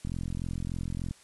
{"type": "click train", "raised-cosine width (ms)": 5, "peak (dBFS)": -22, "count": 47, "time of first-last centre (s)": [0.05, 1.11], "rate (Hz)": 43.4, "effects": ["white hiss -57 dBFS RMS until 1.23 s", "resampled to 24000 Hz"]}